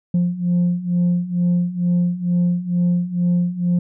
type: beating tone pair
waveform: sine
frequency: 174.61 / 176.81 Hz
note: F3 / F3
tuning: 0 / +22 cents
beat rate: 2.2 Hz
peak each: -19 / -16 dBFS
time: 0.14-3.79 s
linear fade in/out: 5 ms
effects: tanh soft clip ceiling -12 dBFS